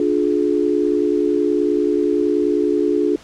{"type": "chord", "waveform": "sine", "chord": "D diminished", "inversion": "none", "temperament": "just", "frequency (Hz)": [293.7, 352.4, 422.9], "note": ["D4", "F4", "Ab4"], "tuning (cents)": [0, 16, 31], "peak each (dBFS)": -19, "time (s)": [0, 3.16], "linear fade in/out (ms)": 2, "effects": ["pink hiss -44 dBFS RMS until 3.23 s", "low-pass 7000 Hz 12 dB/octave"]}